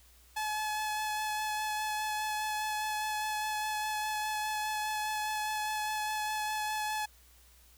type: tone with vibrato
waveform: sawtooth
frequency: 855 Hz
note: A5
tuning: 50 cents flat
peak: -28 dBFS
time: 0.36-7.06 s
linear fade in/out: 10 ms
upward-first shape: sine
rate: 4.9 Hz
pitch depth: 12 cents each way
effects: added 60 Hz sine -60 dBFS peak until 7.77 s + white hiss -62 dBFS RMS until 7.77 s